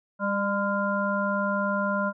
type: harmonic tone with a mistuned harmonic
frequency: 200 Hz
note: G3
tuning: 35 cents sharp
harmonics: 1 / 3 / 5 / 7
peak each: -28 / -29 / -30 / -29 dBFS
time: 0.19-2.13 s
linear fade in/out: 50 ms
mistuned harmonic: 5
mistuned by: +40 cents
effects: none